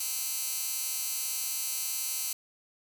15% pulse tone with high-pass filter, 261.6 Hz, C4, in tune, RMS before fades -33 dBFS, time 0-2.33 s, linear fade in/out 5 ms, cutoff 7500 Hz, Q 0.68, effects none

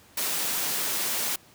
white high-pass noise, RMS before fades -28 dBFS, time 0.17-1.36 s, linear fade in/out 5 ms, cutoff 150 Hz, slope 24 dB/octave, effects pink hiss -55 dBFS RMS until 1.54 s + high-pass 60 Hz 12 dB/octave

